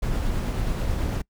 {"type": "noise with tremolo", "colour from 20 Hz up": "brown", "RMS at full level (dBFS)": -24, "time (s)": [0.02, 1.22], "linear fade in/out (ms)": 10, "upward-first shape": "triangle", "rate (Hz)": 9.2, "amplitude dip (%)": 25, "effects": ["noise-tail reverb RT60 0.1 s tail -25 dB re dry"]}